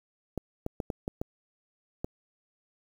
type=clicks; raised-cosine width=2 ms; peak=-18 dBFS; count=7; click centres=0.377 / 0.664 / 0.802 / 0.902 / 1.079 / 1.215 / 2.045 s; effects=8-bit